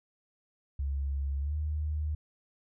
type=tone with pitch glide; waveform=sine; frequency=69.3 to 76.01 Hz; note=C#2 to D#2; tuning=0 to -40 cents; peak=-29 dBFS; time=0.79-2.15 s; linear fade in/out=5 ms; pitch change=+160 cents; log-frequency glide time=1.4-1.55 s; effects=none